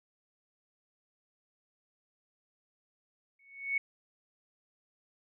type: tone with exponential growth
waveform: sine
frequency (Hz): 2217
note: C#7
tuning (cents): 0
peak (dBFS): -25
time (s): 3.39-3.78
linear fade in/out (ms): 5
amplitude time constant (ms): 84
effects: none